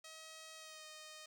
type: tone with pitch glide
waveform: 5% pulse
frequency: 636 to 620 Hz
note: D#5 to D#5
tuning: +38 to -6 cents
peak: -40 dBFS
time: 0.04-1.26 s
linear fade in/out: 5 ms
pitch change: -44 cents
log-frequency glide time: 0.56-0.85 s
effects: none